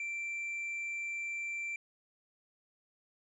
triangle tone, 2349 Hz, D7, in tune, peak -34 dBFS, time 0-1.76 s, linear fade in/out 2 ms, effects resampled to 24000 Hz

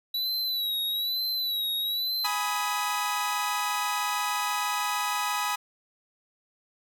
square tone with vibrato, 3924 Hz, B7, 12 cents flat, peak -27 dBFS, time 0.14-2.27 s, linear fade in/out 5 ms, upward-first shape sine, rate 1.1 Hz, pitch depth 71 cents each way
sawtooth chord, G# minor, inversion none, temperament equal with one note detuned, 830.6 / 987.8 / 1259 Hz, G#5 / B5 / D#6, 0 / 0 / +20 cents, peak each -28 / -27 / -27 dBFS, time 2.24-5.56 s, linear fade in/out 10 ms
effects none

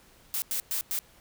blue noise bursts at uneven times, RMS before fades -30 dBFS, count 4, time 0.34-0.42 / 0.51-0.6 / 0.71-0.81 / 0.91-0.99 s, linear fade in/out 0 ms, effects pink hiss -58 dBFS RMS until 1.2 s

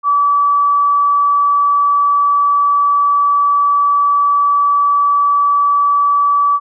sine tone, 1150 Hz, D6, 37 cents flat, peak -9 dBFS, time 0.03-6.6 s, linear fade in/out 50 ms, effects none

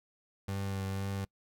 30% pulse tone with vibrato, 97.4 Hz, G2, 11 cents flat, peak -31 dBFS, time 0.48-1.25 s, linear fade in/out 5 ms, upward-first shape triangle, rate 2 Hz, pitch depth 21 cents each way, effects noise-tail reverb RT60 0.1 s tail -25 dB re dry

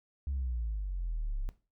sine exponential sweep, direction down, 71.2 to 31.91 Hz, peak -30 dBFS, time 0.27-1.49 s, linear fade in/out 0 ms, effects noise-tail reverb RT60 0.3 s tail -17 dB re dry + tanh soft clip ceiling -28 dBFS

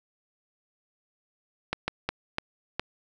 slowing click train, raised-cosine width 0.3 ms, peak -11 dBFS, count 5, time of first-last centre 1.73-2.796 s, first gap 150 ms, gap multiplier 1.4, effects none

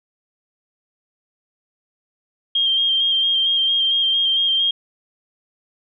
sine tone with vibrato, 3200 Hz, G7, 35 cents sharp, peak -15 dBFS, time 2.55-4.71 s, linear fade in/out 5 ms, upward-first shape square, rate 4.4 Hz, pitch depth 21 cents each way, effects none

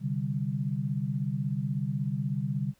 sine chord, C suspended second, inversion none, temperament just, 130.81 / 147.16 / 196.22 Hz, C3 / D3 / G3, 0 / +4 / +2 cents, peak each -32 / -31 / -33 dBFS, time 0-2.74 s, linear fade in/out 50 ms, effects pink hiss -67 dBFS RMS until 2.79 s

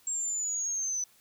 sine linear sweep, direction down, 7520 to 5980 Hz, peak -29 dBFS, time 0.07-1.04 s, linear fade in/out 2 ms, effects white hiss -62 dBFS RMS until 1.2 s

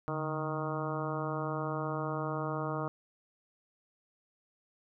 harmonic tone with a mistuned harmonic, 155.9 Hz, D#3, 4 cents sharp, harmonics 1 / 2 / 3 / 4 / 5 / 6 / 7 / 8 / 9, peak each -37 / -40 / -40 / -40 / -44 / -44 / -42 / -41 / -48 dBFS, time 0.08-2.88 s, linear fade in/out 0 ms, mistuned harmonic 1, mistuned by -110 cents, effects none

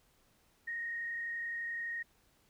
sine tone with frequency modulation, 1864.7 Hz, A#6, in tune, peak -36 dBFS, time 0.67-2.03 s, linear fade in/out 10 ms, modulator 31.7 Hz, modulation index 0.59, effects pink hiss -70 dBFS RMS until 2.49 s

